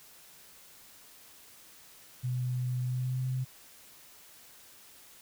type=tone with pitch glide; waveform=sine; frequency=125.5 to 128.88 Hz; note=B2 to C3; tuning=+28 to -26 cents; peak=-29 dBFS; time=2.23-3.45 s; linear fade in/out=20 ms; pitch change=+46 cents; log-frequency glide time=2.85-3.2 s; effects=white hiss -55 dBFS RMS until 5.21 s